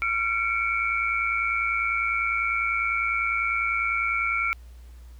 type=tone cluster; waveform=sine; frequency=1369 / 2214 / 2324 Hz; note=F6 / C#7 / D7; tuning=-35 / -3 / -19 cents; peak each=-27 dBFS; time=0.02-4.53 s; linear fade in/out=0 ms; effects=added 60 Hz sine -42 dBFS peak until 5.19 s + pink hiss -60 dBFS RMS until 5.19 s